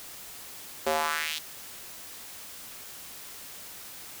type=tone with high-pass filter sweep; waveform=square; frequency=77.8 Hz; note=D#2; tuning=in tune; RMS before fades=-29 dBFS; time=0.86-1.39 s; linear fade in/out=10 ms; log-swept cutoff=470 to 3700 Hz; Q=2.2; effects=white hiss -44 dBFS RMS until 4.2 s